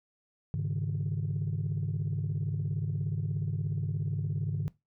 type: chord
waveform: sine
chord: Ab suspended fourth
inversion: none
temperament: equal with one note detuned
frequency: 102.16 / 138.59 / 155.56 Hz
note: Ab2 / Db3 / Eb3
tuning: -28 / 0 / 0 cents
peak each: -32 dBFS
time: 0.54-4.68 s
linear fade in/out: 0 ms
effects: noise-tail reverb RT60 0.2 s tail -20 dB re dry + tanh soft clip ceiling -24 dBFS